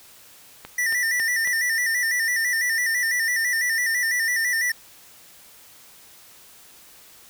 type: click train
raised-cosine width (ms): 0.3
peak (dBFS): -20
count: 4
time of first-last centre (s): 0.65-1.474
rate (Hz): 3.64
type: tone with vibrato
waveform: square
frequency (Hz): 1884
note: A#6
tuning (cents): +18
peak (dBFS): -21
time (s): 0.78-4.72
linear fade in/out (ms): 5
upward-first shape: square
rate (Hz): 6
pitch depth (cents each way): 69
effects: white hiss -49 dBFS RMS until 7.29 s